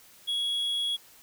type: tone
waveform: triangle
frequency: 3336 Hz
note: G#7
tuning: 7 cents sharp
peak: -25 dBFS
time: 0.27-0.97 s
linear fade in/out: 20 ms
effects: white hiss -55 dBFS RMS until 1.22 s